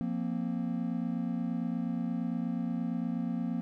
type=chord; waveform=triangle; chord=F suspended fourth; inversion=none; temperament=equal; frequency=174.61 / 233.1 / 261.6 Hz; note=F3 / Bb3 / C4; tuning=0 / 0 / 0 cents; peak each=-33 / -31 / -35 dBFS; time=0.01-3.61 s; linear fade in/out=0 ms; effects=none